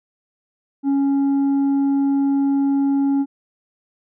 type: tone with tanh clipping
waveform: sine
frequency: 277.2 Hz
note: C#4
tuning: in tune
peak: -16 dBFS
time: 0.83-3.26 s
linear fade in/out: 50 ms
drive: 4 dB
effects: none